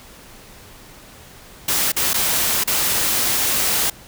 white noise with dropouts, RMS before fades -19 dBFS, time 1.68-3.9 s, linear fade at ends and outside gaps 5 ms, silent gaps 1.92-1.964 / 2.134-2.141 / 2.638-2.674 s, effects pink hiss -43 dBFS RMS until 4.07 s

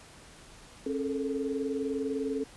sine tone cluster, 271.1 / 432.1 / 452 Hz, C#4 / A4 / A4, -38 / -31 / +47 cents, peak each -32 / -33 / -37 dBFS, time 0.86-2.44 s, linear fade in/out 5 ms, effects pink hiss -52 dBFS RMS until 2.56 s + resampled to 24000 Hz

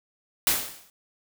white noise with exponential decay, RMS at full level -19 dBFS, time 0.47-0.9 s, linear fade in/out 1 ms, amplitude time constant 92 ms, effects none

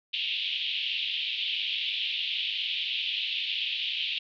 pink band-pass noise, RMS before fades -31 dBFS, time 0.13-4.19 s, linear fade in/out 10 ms, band 2700 to 3600 Hz, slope 48 dB/octave, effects none

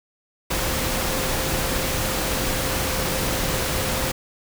sine tone in noise, 523 Hz, C5, 1 cent flat, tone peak -32 dBFS, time 0.5-4.12 s, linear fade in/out 10 ms, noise pink, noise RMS -24 dBFS, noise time 0.5-4.12 s, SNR -11 dB, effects none

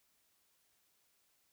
silence, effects white hiss -75 dBFS RMS until 1.52 s

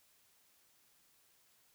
silence, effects white hiss -70 dBFS RMS until 1.74 s

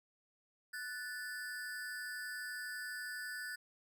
square ring-modulated tone, 1617 Hz, G#6, 47 cents flat, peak -39 dBFS, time 0.73-3.56 s, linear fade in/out 10 ms, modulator 134 Hz, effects none

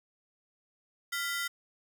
sawtooth ring-modulated tone, 1691 Hz, G#6, 31 cents sharp, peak -25 dBFS, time 1.12-1.48 s, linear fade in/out 10 ms, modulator 298 Hz, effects none

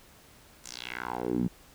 10% pulse tone with band-pass filter sweep, 60.9 Hz, B1, 24 cents flat, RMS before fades -33 dBFS, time 0.64-1.48 s, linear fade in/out 5 ms, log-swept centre 7900 to 170 Hz, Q 2.8, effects pink hiss -56 dBFS RMS until 1.74 s

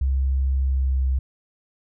sine tone with pitch glide, 66.7 to 65.52 Hz, C2 to C2, +34 to +3 cents, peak -18 dBFS, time 0.01-1.19 s, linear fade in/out 5 ms, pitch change -31 cents, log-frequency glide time 0.6-1.08 s, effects none

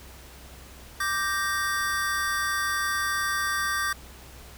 square chord, G minor, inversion second, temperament equal, 1174.7 / 1568 / 1864.7 Hz, D6 / G6 / Bb6, 0 / 0 / 0 cents, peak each -30 / -29 / -32 dBFS, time 1-3.93 s, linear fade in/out 5 ms, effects added 64 Hz sine -47 dBFS peak until 4.57 s + pink hiss -48 dBFS RMS until 4.57 s

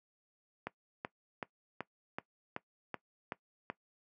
click train, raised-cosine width 0.5 ms, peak -22 dBFS, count 9, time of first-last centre 0.67-3.7 s, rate 2.64 Hz, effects noise-tail reverb RT60 0.1 s tail -19 dB re dry + high-pass 150 Hz 12 dB/octave

